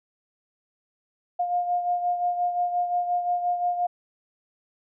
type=beating tone pair; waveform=sine; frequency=708 / 713.7 Hz; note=F5 / F5; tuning=+23 / +37 cents; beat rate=5.7 Hz; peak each=-23 / -31 dBFS; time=1.39-3.87 s; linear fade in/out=10 ms; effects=none